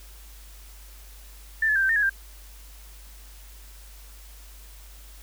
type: tone with pitch steps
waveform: sine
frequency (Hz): 1780 / 1718 / 1583 / 1557 / 1819 / 1672 / 1586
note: A6 / A6 / G6 / G6 / A#6 / G#6 / G6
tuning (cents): +20 / -42 / +17 / -12 / -43 / +11 / +20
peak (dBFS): -19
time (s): 1.62-2.096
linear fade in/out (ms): 5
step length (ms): 68
effects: added 50 Hz sine -44 dBFS peak until 5.22 s + white hiss -51 dBFS RMS until 5.22 s